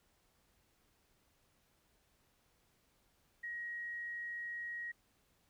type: tone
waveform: sine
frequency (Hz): 1893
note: A#6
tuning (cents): +26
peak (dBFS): -40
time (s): 3.43-4.92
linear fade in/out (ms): 10
effects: pink hiss -74 dBFS RMS until 5.49 s